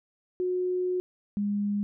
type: tone pair in turn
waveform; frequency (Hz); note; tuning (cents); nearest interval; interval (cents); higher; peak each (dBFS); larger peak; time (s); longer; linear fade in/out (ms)
sine; 364 / 204.3; F#4 / G#3; -28 / -28; minor seventh; 1000; first; -25; neither; 0.4-1 / 1.37-1.83; first; 0
effects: none